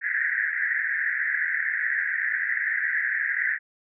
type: band-pass noise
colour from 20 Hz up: pink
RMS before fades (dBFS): -26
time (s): 0.01-3.59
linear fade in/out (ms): 50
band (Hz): 1600 to 2000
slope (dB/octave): 96
effects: none